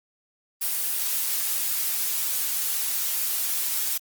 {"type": "noise", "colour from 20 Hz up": "blue", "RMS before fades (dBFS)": -26, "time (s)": [0.61, 3.98], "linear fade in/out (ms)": 10, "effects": ["Opus 24 kbps"]}